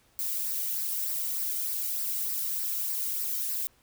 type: noise with flanger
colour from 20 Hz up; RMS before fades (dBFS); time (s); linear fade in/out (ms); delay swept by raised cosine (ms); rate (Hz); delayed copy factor
violet; -31; 0.19-3.67; 0; 0.29 to 1.2; 3.3; -0.5
effects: pink hiss -64 dBFS RMS until 3.82 s